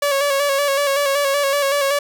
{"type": "tone with vibrato", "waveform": "sawtooth", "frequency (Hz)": 562, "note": "C#5", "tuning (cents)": 24, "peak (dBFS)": -12, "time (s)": [0.02, 1.99], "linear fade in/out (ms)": 5, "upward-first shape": "square", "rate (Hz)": 5.3, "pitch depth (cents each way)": 38, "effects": []}